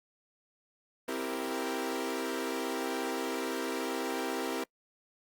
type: chord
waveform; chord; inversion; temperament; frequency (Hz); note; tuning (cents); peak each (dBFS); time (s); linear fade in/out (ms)
sawtooth; C dominant seventh; none; equal; 261.6 / 329.6 / 392 / 466.2; C4 / E4 / G4 / Bb4; 0 / 0 / 0 / 0; -34; 1.08-4.64; 5
effects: noise-tail reverb RT60 0.1 s tail -26 dB re dry + Opus 24 kbps